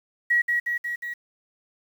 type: tone with echo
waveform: sine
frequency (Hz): 1913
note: A#6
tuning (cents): +44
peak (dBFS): -17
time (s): 0.3-0.42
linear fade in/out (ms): 10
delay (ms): 180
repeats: 4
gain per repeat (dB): -3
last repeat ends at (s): 1.14
effects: 8-bit